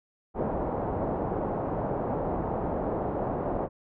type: low-pass noise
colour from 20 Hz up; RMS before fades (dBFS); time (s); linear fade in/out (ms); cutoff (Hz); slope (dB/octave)
white; -30; 0.34-3.69; 50; 800; 24
effects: none